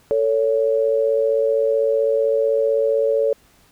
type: tone pair together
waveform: sine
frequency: 445.3 / 561 Hz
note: A4 / C#5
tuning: +21 / +21 cents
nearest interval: major third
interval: 400 cents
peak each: -18 dBFS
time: 0.11-3.33 s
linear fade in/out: 0 ms
effects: pink hiss -55 dBFS RMS until 3.71 s